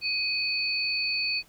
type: tone pair together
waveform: sine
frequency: 2509 / 4471 Hz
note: D#7 / C#8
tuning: +14 / +14 cents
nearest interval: minor seventh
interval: 1000 cents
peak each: -28 dBFS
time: 0.01-1.43 s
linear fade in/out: 50 ms
effects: pink hiss -58 dBFS RMS until 1.48 s